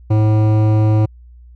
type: tone with hard clipping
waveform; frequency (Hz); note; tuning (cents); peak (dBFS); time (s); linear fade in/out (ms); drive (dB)
sine; 107.9; A2; -33; -12; 0.1-1.06; 10; 14
effects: added 60 Hz sine -38 dBFS peak until 1.55 s